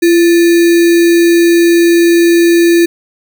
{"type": "tone with sample-and-hold", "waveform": "sine", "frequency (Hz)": 339.9, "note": "F4", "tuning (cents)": -47, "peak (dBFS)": -4, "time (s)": [0.02, 2.86], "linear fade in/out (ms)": 10, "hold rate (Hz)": 2100, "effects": []}